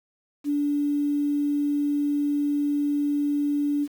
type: tone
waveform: sine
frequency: 290 Hz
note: D4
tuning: 22 cents flat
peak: -21 dBFS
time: 0.44-3.88 s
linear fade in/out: 50 ms
effects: 8-bit